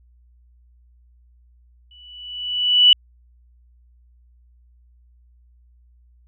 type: tone with exponential growth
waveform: sine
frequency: 2960 Hz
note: F#7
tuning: in tune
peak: -6 dBFS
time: 1.91-2.93 s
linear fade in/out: 2 ms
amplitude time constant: 220 ms
effects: added 60 Hz sine -51 dBFS peak until 6.27 s